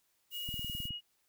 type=noise; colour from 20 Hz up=violet; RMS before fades=-46 dBFS; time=0.3-0.9 s; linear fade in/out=50 ms
type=tone; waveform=sine; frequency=2889 Hz; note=F#7; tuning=42 cents flat; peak=-38 dBFS; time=0.31-1.01 s; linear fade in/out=50 ms
type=click train; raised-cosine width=5 ms; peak=-31 dBFS; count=9; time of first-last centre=0.49-0.907 s; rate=19.2 Hz
effects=white hiss -75 dBFS RMS until 1.28 s